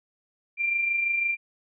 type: tone pair together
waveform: sine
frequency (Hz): 2349 / 2375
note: D7 / D7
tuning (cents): 0 / +19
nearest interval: unison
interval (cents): 19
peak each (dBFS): -34 / -23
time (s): 0.57-1.37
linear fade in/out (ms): 50
effects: none

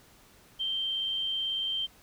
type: tone with amplitude modulation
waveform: sine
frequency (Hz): 3139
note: G7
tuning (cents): +2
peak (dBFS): -27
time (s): 0.59-1.87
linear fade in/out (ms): 20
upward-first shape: sine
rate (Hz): 98.2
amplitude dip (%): 30
effects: pink hiss -58 dBFS RMS until 2.02 s

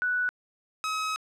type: tone pair in turn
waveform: sine / sawtooth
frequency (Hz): 1480 / 1276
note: F#6 / D#6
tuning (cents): 0 / +43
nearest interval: minor third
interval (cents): 257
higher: first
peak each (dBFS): -24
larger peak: neither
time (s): 0.02-0.29 / 0.84-1.16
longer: second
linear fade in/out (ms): 0
effects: low-pass 8000 Hz 12 dB/octave + 11-bit

